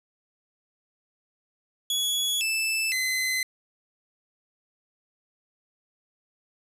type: tone with pitch steps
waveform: sawtooth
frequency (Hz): 3374 / 2637 / 2042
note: G#7 / E7 / C7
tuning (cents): +27 / 0 / -43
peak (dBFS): -21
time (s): 1.9-3.43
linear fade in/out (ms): 2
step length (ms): 510
effects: resampled to 32000 Hz